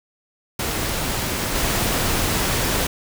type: noise with level steps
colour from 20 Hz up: pink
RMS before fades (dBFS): -24 / -21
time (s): 0.59-2.87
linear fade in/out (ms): 5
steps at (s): 1.54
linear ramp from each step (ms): 20
effects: none